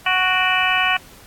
harmonic tone with a mistuned harmonic, 370 Hz, F#4, in tune, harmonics 2 / 3 / 4 / 5 / 6 / 7 / 8, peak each -23 / -23 / -23 / -23 / -23 / -23 / -23 dBFS, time 0.06-0.97 s, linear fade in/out 5 ms, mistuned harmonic 6, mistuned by +100 cents, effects pink hiss -45 dBFS RMS until 1.26 s + AAC 64 kbps

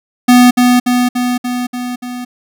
square tone with echo, 246.9 Hz, B3, in tune, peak -4 dBFS, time 0.28-0.51 s, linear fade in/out 10 ms, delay 290 ms, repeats 6, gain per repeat -3 dB, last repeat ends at 2.25 s, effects none

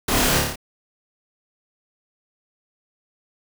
pink noise with echo, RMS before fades -22 dBFS, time 0.08-0.39 s, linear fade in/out 5 ms, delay 28 ms, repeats 6, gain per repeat -2 dB, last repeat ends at 0.558 s, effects none

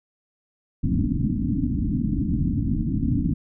white low-pass noise, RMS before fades -23 dBFS, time 0.83-3.34 s, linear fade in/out 10 ms, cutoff 300 Hz, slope 96 dB/octave, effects none

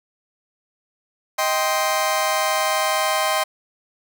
sawtooth chord, C minor, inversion first, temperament just, 627.9 / 784.9 / 1046.5 Hz, Eb5 / G5 / C6, +16 / +2 / 0 cents, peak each -19 / -20 / -19 dBFS, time 1.38-3.44 s, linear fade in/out 10 ms, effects none

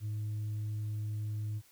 sine tone with tanh clipping, 106.3 Hz, G#2, 41 cents sharp, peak -34 dBFS, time 0-1.62 s, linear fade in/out 50 ms, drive 1 dB, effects white hiss -63 dBFS RMS until 1.71 s

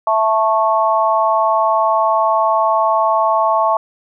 sine chord, A major, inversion second, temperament just, 660 / 880 / 1100 Hz, E5 / A5 / C#6, +2 / 0 / -14 cents, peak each -16 dBFS, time 0.07-3.77 s, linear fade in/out 2 ms, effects none

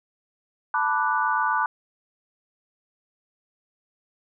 sine chord, B minor seventh, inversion third, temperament equal, 880 / 987.8 / 1174.7 / 1480 Hz, A5 / B5 / D6 / F#6, 0 / 0 / 0 / 0 cents, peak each -26 dBFS, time 0.74-1.66 s, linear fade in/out 2 ms, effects none

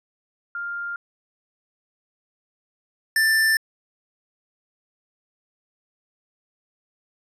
sine / square tone pair in turn, 1400 / 1773.6 Hz, F6 / A6, +4 / +13 cents, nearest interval major third, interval 409 cents, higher second, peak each -27 / -17 dBFS, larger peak second, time 0.55-0.96 / 3.16-3.57 s, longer neither, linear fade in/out 2 ms, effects resampled to 32000 Hz

